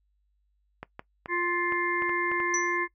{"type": "clicks", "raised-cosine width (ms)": 0.5, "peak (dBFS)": -22, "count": 8, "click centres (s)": [0.83, 0.994, 1.259, 1.723, 2.022, 2.094, 2.316, 2.402]}
{"type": "harmonic tone", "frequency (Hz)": 350, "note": "F4", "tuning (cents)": 4, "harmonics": [1, 3, 5, 6], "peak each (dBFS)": [-31, -31, -31, -31], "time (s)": [1.28, 2.88], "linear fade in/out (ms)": 50}
{"type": "tone with exponential decay", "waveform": "sine", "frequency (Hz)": 5930, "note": "F#8", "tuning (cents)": 3, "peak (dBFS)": -23, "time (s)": [2.54, 2.77], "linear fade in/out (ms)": 1, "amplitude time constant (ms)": 49}
{"effects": ["noise-tail reverb RT60 0.1 s tail -19 dB re dry", "added 50 Hz sine -68 dBFS peak until 2.94 s"]}